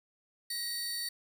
sawtooth tone pair together, 1903 / 4526 Hz, A#6 / C#8, +35 / +35 cents, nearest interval octave + minor third, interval 1500 cents, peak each -39 / -32 dBFS, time 0.5-1.09 s, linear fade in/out 5 ms, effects 10-bit

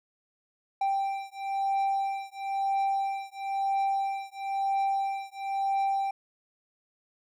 triangle beating tone pair, 784 / 785 Hz, G5 / G5, 0 / +2 cents, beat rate 1 Hz, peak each -28 dBFS, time 0.81-6.11 s, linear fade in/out 5 ms, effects none

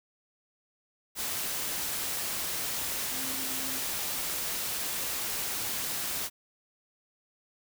sine tone in noise, 263.5 Hz, C4, 12 cents sharp, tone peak -43 dBFS, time 3.1-3.82 s, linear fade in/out 50 ms, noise white, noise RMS -33 dBFS, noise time 1.15-6.3 s, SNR -13 dB, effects none

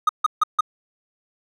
triangle tone bursts, 1244.5 Hz, D#6, in tune, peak -11 dBFS, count 4, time 0.07-0.608 s, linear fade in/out 5 ms, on 22 ms, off 150 ms, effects none

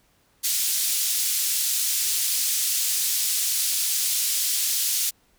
white band-pass noise, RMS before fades -24 dBFS, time 0.43-5.11 s, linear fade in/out 20 ms, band 3900 to 13000 Hz, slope 12 dB/octave, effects pink hiss -63 dBFS RMS until 5.38 s

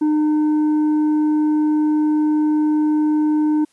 triangle tone with tanh clipping, 304.2 Hz, D#4, 39 cents flat, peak -15 dBFS, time 0.01-3.65 s, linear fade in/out 10 ms, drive 9 dB, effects white hiss -60 dBFS RMS until 3.72 s + resampled to 24000 Hz

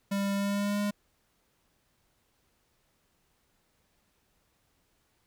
square tone with pitch glide, 198.8 to 205.1 Hz, G3 to G#3, +25 to -21 cents, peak -28 dBFS, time 0.11-0.91 s, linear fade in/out 10 ms, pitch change +54 cents, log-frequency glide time 0.35-0.8 s, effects pink hiss -72 dBFS RMS until 5.26 s

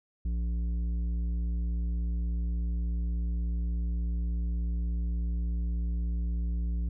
triangle tone with tanh clipping, 58.27 Hz, A#1, in tune, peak -29 dBFS, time 0.25-6.89 s, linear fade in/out 5 ms, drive 13 dB, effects none

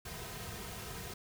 pink noise with comb filter, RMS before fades -44 dBFS, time 0.05-1.14 s, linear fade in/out 5 ms, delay 3.5 ms, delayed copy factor -0.7, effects none

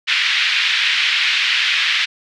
pink band-pass noise, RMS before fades -17 dBFS, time 0.07-2.06 s, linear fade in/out 20 ms, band 1900 to 3800 Hz, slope 24 dB/octave, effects none

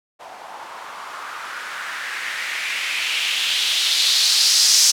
violet noise with low-pass filter sweep, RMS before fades -21 dBFS, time 0.19-4.92 s, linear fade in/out 20 ms, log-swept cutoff 760 to 5700 Hz, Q 2.7, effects none

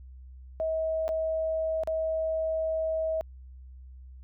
sine tone with dropouts, 640 Hz, D#5, 49 cents sharp, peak -26 dBFS, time 0.6-3.21 s, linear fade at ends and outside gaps 0 ms, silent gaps 1.08-1.09 / 1.835-1.874 s, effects added 64 Hz sine -44 dBFS peak until 4.23 s

